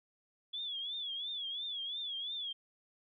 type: tone with vibrato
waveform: sine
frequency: 3400 Hz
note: G#7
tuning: 40 cents sharp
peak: -37 dBFS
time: 0.53-2.53 s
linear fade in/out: 10 ms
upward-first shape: triangle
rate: 2.9 Hz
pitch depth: 130 cents each way
effects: none